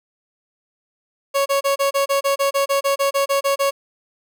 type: tone bursts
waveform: 30% pulse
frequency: 554.4 Hz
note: C#5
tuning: in tune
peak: -13 dBFS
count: 16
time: 1.34-3.71 s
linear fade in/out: 20 ms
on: 120 ms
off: 30 ms
effects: none